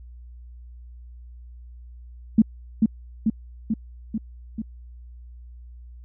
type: tone with echo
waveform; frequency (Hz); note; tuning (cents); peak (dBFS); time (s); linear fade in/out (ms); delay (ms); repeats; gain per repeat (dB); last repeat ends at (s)
sine; 220; A3; 0; -10; 2.38-2.42; 5; 440; 5; -3; 4.62
effects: added 60 Hz sine -40 dBFS peak until 6.04 s